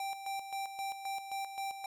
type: tone with tremolo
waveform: square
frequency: 784 Hz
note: G5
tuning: in tune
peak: -36 dBFS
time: 0-1.86 s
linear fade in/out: 2 ms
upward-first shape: square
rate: 3.8 Hz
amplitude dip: 60%
effects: resampled to 32000 Hz